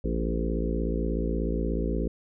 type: harmonic tone with a mistuned harmonic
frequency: 56.6 Hz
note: A1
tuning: 50 cents sharp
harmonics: 1 / 3 / 4 / 5 / 6 / 7 / 8 / 9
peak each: -28 / -33 / -34 / -35 / -36 / -36 / -37 / -38 dBFS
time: 0.04-2.08 s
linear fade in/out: 5 ms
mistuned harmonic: 8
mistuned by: -34 cents
effects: none